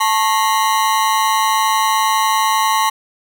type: ring-modulated tone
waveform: 40% pulse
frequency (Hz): 987.8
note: B5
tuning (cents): 0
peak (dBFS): -9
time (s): 0-2.9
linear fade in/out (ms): 10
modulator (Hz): 105
effects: none